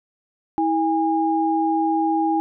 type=tone pair together; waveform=sine; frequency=323.3 / 815.6 Hz; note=E4 / G#5; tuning=-34 / -32 cents; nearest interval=octave + major third; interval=1602 cents; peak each=-20 dBFS; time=0.58-2.4 s; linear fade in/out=0 ms; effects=none